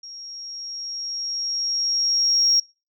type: tone with level ramp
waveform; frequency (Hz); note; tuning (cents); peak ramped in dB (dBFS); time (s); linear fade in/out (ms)
sine; 5588; F8; 0; -36 to -13; 0.03-2.6; 5
effects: noise-tail reverb RT60 0.3 s tail -26 dB re dry + tanh soft clip ceiling -9 dBFS